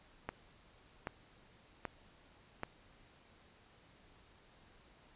click train, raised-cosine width 0.5 ms, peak -23 dBFS, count 4, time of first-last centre 0.29-2.634 s, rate 1.28 Hz, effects pink hiss -64 dBFS RMS until 5.15 s + resampled to 8000 Hz

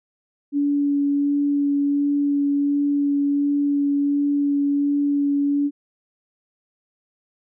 sine tone with vibrato, 285.3 Hz, C#4, 50 cents sharp, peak -17 dBFS, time 0.52-5.71 s, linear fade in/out 50 ms, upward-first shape sine, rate 1.4 Hz, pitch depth 9 cents each way, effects none

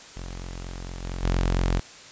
sawtooth tone with level steps, 44.36 Hz, F1, 28 cents sharp, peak -30 / -26 / -17 dBFS, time 0.16-1.8 s, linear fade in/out 10 ms, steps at 1.03 / 1.23 s, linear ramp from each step 5 ms, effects white hiss -45 dBFS RMS until 2.11 s + resampled to 16000 Hz

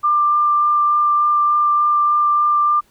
sine tone with vibrato, 1189 Hz, D6, 21 cents sharp, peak -12 dBFS, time 0.03-2.81 s, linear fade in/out 20 ms, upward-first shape sine, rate 3.4 Hz, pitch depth 8 cents each way, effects pink hiss -57 dBFS RMS until 2.9 s

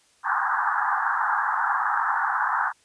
pink band-pass noise, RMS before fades -24 dBFS, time 0.23-2.73 s, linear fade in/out 50 ms, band 790 to 1700 Hz, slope 96 dB/octave, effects white hiss -61 dBFS RMS until 2.84 s + resampled to 22050 Hz

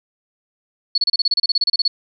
sine tone bursts, 4400 Hz, C#8, 14 cents flat, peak -13 dBFS, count 16, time 0.95-1.88 s, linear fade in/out 5 ms, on 30 ms, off 30 ms, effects none

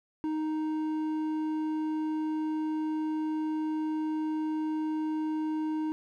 sine tone with hard clipping, 311.1 Hz, D#4, in tune, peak -30 dBFS, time 0.24-5.92 s, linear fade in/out 0 ms, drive 6 dB, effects none

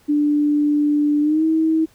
sine tone with pitch glide, 294.7 to 319.5 Hz, D4 to D#4, +6 to +46 cents, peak -14 dBFS, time 0.08-1.86 s, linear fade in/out 20 ms, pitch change +140 cents, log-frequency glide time 1.21-1.44 s, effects pink hiss -55 dBFS RMS until 1.94 s

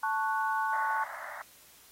sine chord, F# minor, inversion first, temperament equal, 880 / 1108.7 / 1480 Hz, A5 / C#6 / F#6, 0 / 0 / 0 cents, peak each -30 / -33 / -33 dBFS, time 0.03-1.04 s, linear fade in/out 5 ms
white band-pass noise, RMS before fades -42 dBFS, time 0.73-1.42 s, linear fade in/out 0 ms, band 580 to 2000 Hz, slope 96 dB/octave
effects white hiss -57 dBFS RMS until 1.91 s + AAC 48 kbps

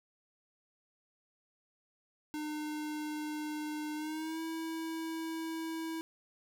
square tone with pitch glide, 303 to 324.7 Hz, D#4 to E4, -46 to -26 cents, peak -37 dBFS, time 2.34-6.01 s, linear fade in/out 0 ms, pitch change +120 cents, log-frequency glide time 3.95-4.41 s, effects none

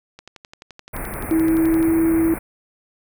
click train, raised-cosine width 0.2 ms, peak -22 dBFS, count 20, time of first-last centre 0.19-1.828 s, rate 11.6 Hz
pink band-stop noise, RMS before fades -29 dBFS, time 0.93-2.39 s, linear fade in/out 10 ms, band 2400 to 9000 Hz, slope 96 dB/octave
sine tone with pitch glide, 322.9 to 327 Hz, E4 to E4, -36 to -14 cents, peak -14 dBFS, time 1.31-2.34 s, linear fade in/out 2 ms, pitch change +22 cents, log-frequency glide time 1.41-1.93 s
effects none

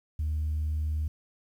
sine tone, 76.8 Hz, D#2, 22 cents flat, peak -25 dBFS, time 0.19-1.08 s, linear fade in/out 5 ms, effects tanh soft clip ceiling -24 dBFS + 10-bit

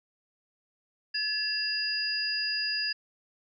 sine tone cluster, 1714 / 2722 / 4880 Hz, A6 / F7 / D#8, -46 / -45 / -34 cents, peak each -33 / -38 / -29 dBFS, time 1.14-2.93 s, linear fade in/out 10 ms, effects none

